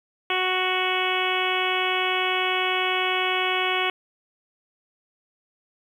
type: harmonic tone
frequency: 370 Hz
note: F#4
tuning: in tune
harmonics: 1 / 2 / 3 / 4 / 5 / 6 / 7 / 8 / 9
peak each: -29 / -29 / -29 / -32 / -34 / -28 / -30 / -30 / -33 dBFS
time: 0.3-3.9 s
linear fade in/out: 2 ms
effects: 9-bit